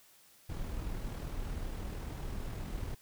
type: noise with amplitude modulation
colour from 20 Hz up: brown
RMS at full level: -37 dBFS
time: 0.49-2.95 s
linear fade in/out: 10 ms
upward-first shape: sine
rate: 39.8 Hz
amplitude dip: 35%
effects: white hiss -62 dBFS RMS until 3.01 s